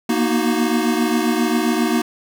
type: chord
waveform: square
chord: B major seventh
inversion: third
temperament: equal with one note detuned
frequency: 233.1 / 240.6 / 311.1 / 370 Hz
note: A#3 / B3 / D#4 / F#4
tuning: 0 / -45 / 0 / 0 cents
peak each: -21 / -24 / -22 / -24 dBFS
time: 0.09-2.02 s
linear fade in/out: 5 ms
effects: none